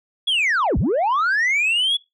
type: linear two-way sweep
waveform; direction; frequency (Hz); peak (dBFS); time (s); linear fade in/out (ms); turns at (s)
sine; down then up; 3431 to 39.55 to 3431; -14; 0.27-1.97; 10; 0.78
effects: noise-tail reverb RT60 0.2 s tail -22 dB re dry + tanh soft clip ceiling -15 dBFS